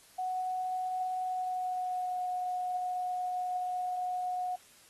sine tone with pitch glide, 740 to 728.5 Hz, F#5 to F#5, 0 to -27 cents, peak -31 dBFS, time 0.18-4.56 s, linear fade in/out 10 ms, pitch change -27 cents, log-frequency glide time 1.21-2.24 s, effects white hiss -59 dBFS RMS until 4.89 s + AAC 32 kbps

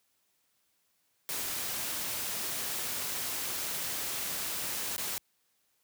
white noise with dropouts, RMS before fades -35 dBFS, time 1.29-5.18 s, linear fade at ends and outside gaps 0 ms, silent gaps 4.964-4.98 s, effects white hiss -74 dBFS RMS until 5.83 s + high-pass 60 Hz 12 dB/octave

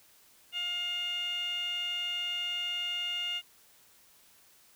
15% pulse tone with band-pass filter, 708 Hz, F5, 23 cents sharp, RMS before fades -34 dBFS, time 0.52-3.42 s, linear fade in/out 50 ms, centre 2900 Hz, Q 6.5, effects white hiss -61 dBFS RMS until 4.75 s

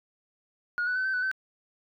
sine tone with pitch steps, 1439 / 1485 / 1519 / 1544 / 1491 / 1536 Hz, F#6 / F#6 / F#6 / G6 / F#6 / G6, -49 / +6 / +45 / -27 / +13 / -36 cents, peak -24 dBFS, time 0.78-1.314 s, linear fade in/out 0 ms, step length 89 ms, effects tanh soft clip ceiling -23 dBFS

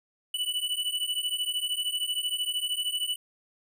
square beating tone pair, 2960 / 2973 Hz, F#7 / F#7, 0 / +8 cents, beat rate 13 Hz, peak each -32 / -31 dBFS, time 0.34-3.16 s, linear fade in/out 5 ms, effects none

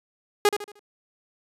sawtooth tone with echo, 412.6 Hz, G#4, 11 cents flat, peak -11 dBFS, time 0.45-0.49 s, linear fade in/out 2 ms, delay 76 ms, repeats 4, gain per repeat -9 dB, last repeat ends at 0.794 s, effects resampled to 32000 Hz

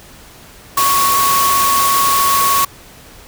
sine tone in noise, 1109 Hz, C#6, in tune, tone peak -12 dBFS, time 0.77-2.65 s, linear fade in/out 5 ms, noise white, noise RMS -17 dBFS, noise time 0.77-2.65 s, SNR +2 dB, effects pink hiss -40 dBFS RMS until 3.27 s

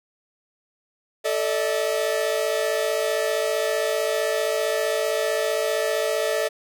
45% pulse chord, A suspended fourth, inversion none, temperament equal with one note detuned, 440 / 587.3 / 642.7 Hz, A4 / D5 / E5, 0 / 0 / -44 cents, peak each -26 / -26 / -26 dBFS, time 1.24-6.49 s, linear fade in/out 20 ms, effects none

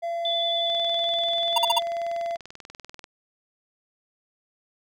triangle tone, 680 Hz, F5, 46 cents flat, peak -24 dBFS, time 0.02-2.37 s, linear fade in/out 20 ms
sine tone with vibrato, 3481 Hz, A7, 19 cents flat, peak -24 dBFS, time 0.25-1.8 s, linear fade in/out 2 ms, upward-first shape triangle, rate 11 Hz, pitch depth 16 cents each way
click train, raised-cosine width 0.2 ms, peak -24 dBFS, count 49, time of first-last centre 0.7-3.041 s, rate 20.5 Hz
square tone bursts, 936 Hz, A#5, 7 cents sharp, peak -18 dBFS, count 4, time 1.56-1.786 s, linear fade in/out 5 ms, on 22 ms, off 46 ms
effects none

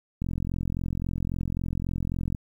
click train, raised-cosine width 5 ms, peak -17 dBFS, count 94, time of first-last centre 0.22-2.348 s, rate 43.7 Hz, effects 9-bit

